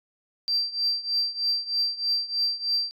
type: tone with tremolo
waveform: sine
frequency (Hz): 4700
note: D8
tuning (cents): +1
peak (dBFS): -19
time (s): 0.48-2.91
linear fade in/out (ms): 0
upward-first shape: triangle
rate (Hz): 3.2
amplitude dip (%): 90
effects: tanh soft clip ceiling -16 dBFS